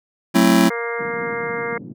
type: chord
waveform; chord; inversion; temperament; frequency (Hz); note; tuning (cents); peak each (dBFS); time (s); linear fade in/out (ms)
square; F# half-diminished seventh; none; just; 185 / 222 / 266.4 / 333; F#3 / A3 / C4 / E4; 0 / +16 / +31 / +18; -18; 0.34-0.7; 20
type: harmonic tone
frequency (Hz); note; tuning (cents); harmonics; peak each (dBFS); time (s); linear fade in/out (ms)
234.2; A#3; +8; 2 / 3 / 4 / 5 / 6 / 7 / 8 / 9; -25 / -35 / -34 / -32 / -33 / -33 / -37 / -29; 0.7-1.78; 5
type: band-pass noise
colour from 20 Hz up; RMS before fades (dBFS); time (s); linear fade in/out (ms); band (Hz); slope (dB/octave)
white; -35; 0.98-1.94; 20; 150 to 260; 24
effects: none